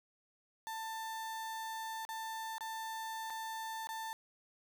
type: tone with dropouts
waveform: 35% pulse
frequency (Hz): 890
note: A5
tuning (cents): +20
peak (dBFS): -38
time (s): 0.67-4.13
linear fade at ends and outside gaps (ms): 0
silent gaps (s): 2.051-2.09 / 2.582-2.608 / 3.3-3.304 / 3.871-3.89
effects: none